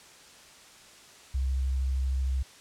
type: tone with vibrato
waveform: sine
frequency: 66 Hz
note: C2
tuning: 16 cents sharp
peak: -25 dBFS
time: 1.34-2.43 s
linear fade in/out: 10 ms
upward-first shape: triangle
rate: 13 Hz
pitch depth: 20 cents each way
effects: white hiss -52 dBFS RMS until 2.6 s + low-pass 8000 Hz 12 dB/octave